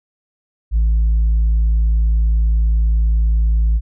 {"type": "tone", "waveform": "sine", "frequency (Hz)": 55, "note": "A1", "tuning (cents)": 0, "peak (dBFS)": -9, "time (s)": [0.71, 3.81], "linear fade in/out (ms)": 50, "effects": ["tanh soft clip ceiling -10 dBFS"]}